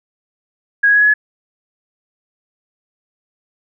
sine tone with pitch steps, 1647 / 1660.4 / 1673.9 / 1687.4 / 1701.1 Hz, G#6 / G#6 / G#6 / G#6 / G#6, -15 / -1 / +13 / +27 / +41 cents, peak -8 dBFS, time 0.83-1.14 s, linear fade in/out 10 ms, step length 62 ms, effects none

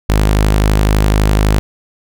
sawtooth tone, 51.9 Hz, G#1, in tune, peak -5 dBFS, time 0.09-1.59 s, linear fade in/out 0 ms, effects none

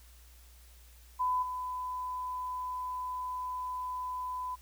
sine tone with level steps, 1004 Hz, B5, 28 cents sharp, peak -27 / -34 dBFS, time 1.19-4.56 s, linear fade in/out 20 ms, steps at 1.42 s, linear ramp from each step 10 ms, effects added 60 Hz sine -54 dBFS peak until 4.61 s + white hiss -61 dBFS RMS until 4.61 s

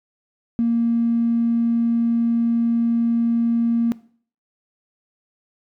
triangle tone, 232.8 Hz, A#3, 2 cents flat, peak -12 dBFS, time 0.59-3.92 s, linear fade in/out 0 ms, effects noise-tail reverb RT60 0.5 s tail -22 dB re dry + tanh soft clip ceiling -14 dBFS

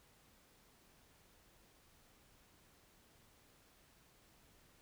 silence, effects pink hiss -68 dBFS RMS until 4.81 s

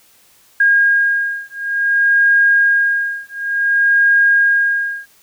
sine beating tone pair, 1625 / 1625.56 Hz, G#6 / G#6, -38 / -38 cents, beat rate 0.56 Hz, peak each -14 dBFS, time 0.6-5.06 s, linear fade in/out 5 ms, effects white hiss -51 dBFS RMS until 5.22 s

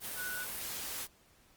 sine tone in noise, 1480 Hz, F#6, in tune, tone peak -38 dBFS, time 0.15-0.47 s, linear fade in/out 50 ms, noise white, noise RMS -40 dBFS, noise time 0-1.08 s, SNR -1 dB, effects pink hiss -65 dBFS RMS until 1.56 s + Opus 32 kbps

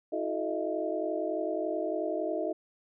sine tone cluster, 322.3 / 365.6 / 432.9 / 620 / 671 Hz, E4 / F#4 / A4 / D#5 / E5, -39 / -21 / -28 / -6 / +31 cents, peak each -35 / -37 / -37 / -33 / -37 dBFS, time 0.12-2.53 s, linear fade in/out 10 ms, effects none

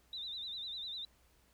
sine tone with vibrato, 3777 Hz, A#7, 22 cents sharp, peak -40 dBFS, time 0.13-1.05 s, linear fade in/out 2 ms, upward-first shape sine, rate 10 Hz, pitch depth 100 cents each way, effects added 60 Hz sine -69 dBFS peak until 1.53 s + pink hiss -70 dBFS RMS until 1.53 s

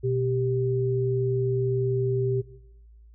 sine tone pair together, 123.47 / 392 Hz, B2 / G4, 0 / 0 cents, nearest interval octave + minor sixth, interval 2000 cents, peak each -25 dBFS, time 0.03-2.42 s, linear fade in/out 20 ms, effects noise-tail reverb RT60 0.9 s tail -18 dB re dry + added 56 Hz sine -48 dBFS peak until 3.14 s

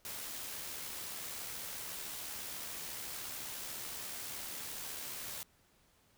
white noise with amplitude modulation, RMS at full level -42 dBFS, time 0.05-5.43 s, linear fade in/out 0 ms, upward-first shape sine, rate 74 Hz, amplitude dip 30%, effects pink hiss -69 dBFS RMS until 6.17 s

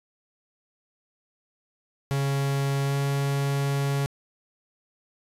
45% pulse tone with pitch glide, 138.59 to 139.63 Hz, C#3 to C#3, 0 to +13 cents, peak -23 dBFS, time 2.11-4.06 s, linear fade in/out 0 ms, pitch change +13 cents, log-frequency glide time 2.84-2.95 s, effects resampled to 32000 Hz + 10-bit

